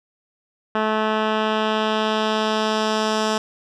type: tone with low-pass filter sweep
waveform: 10% pulse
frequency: 216.8 Hz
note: A3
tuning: 25 cents flat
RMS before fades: -21 dBFS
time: 0.75-3.38 s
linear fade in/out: 2 ms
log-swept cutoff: 2100 to 6200 Hz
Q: 1.4
effects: none